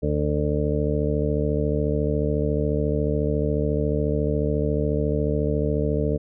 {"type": "harmonic tone", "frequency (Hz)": 74.1, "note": "D2", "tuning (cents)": 16, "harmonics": [1, 2, 3, 4, 6, 7, 8], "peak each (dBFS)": [-26, -26, -30, -29, -26, -32, -31], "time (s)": [0.02, 6.18], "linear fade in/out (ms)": 20, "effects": []}